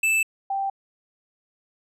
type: tone pair in turn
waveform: square / sine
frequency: 2637 / 784 Hz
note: E7 / G5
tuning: 0 / 0 cents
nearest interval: octave + major sixth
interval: 2100 cents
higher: first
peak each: -19 / -23 dBFS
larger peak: first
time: 0.03-0.23 / 0.5-0.7 s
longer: neither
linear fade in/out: 5 ms
effects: low-pass 12000 Hz 12 dB/octave